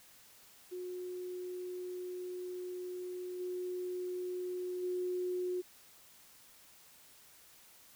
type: tone with level steps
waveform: sine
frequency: 362.1 Hz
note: F#4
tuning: 37 cents flat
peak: -39 / -36 / -33 dBFS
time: 0.71-5.62 s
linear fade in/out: 20 ms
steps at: 3.39 / 4.82 s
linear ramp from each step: 20 ms
effects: white hiss -60 dBFS RMS until 7.95 s